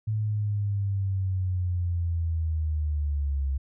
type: linear sweep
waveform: sine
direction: down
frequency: 108.8 to 67 Hz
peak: -24 dBFS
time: 0.07-3.58 s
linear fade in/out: 10 ms
effects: none